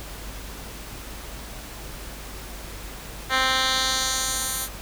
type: tone with band-pass filter sweep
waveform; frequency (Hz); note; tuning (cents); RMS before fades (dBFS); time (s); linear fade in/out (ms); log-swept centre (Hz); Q
10% pulse; 261.6; C4; 0; -24; 3.29-4.69; 50; 2300 to 12000; 1.3
effects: added 50 Hz sine -39 dBFS peak until 4.81 s + pink hiss -39 dBFS RMS until 4.81 s